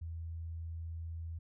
sine tone, 82.41 Hz, E2, in tune, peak -39 dBFS, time 0.01-1.39 s, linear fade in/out 10 ms, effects none

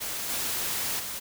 white noise with level steps, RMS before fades -33 / -30 / -35 dBFS, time 0-1.2 s, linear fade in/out 20 ms, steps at 0.29 / 0.99 s, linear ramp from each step 10 ms, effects none

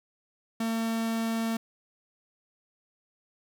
45% pulse tone, 226.3 Hz, A3, 49 cents sharp, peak -27 dBFS, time 0.6-1.57 s, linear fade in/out 5 ms, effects none

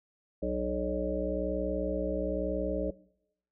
harmonic tone with a mistuned harmonic, 61 Hz, B1, 21 cents flat, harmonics 1 / 3 / 5 / 7 / 9 / 10, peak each -37 / -37 / -36 / -37 / -34 / -37 dBFS, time 0.42-2.91 s, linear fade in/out 10 ms, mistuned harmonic 3, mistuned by +47 cents, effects noise-tail reverb RT60 0.8 s tail -21 dB re dry

